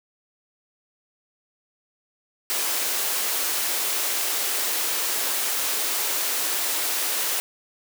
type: high-pass noise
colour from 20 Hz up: white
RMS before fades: -25 dBFS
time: 2.5-7.4 s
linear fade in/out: 0 ms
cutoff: 310 Hz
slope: 24 dB/octave
effects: none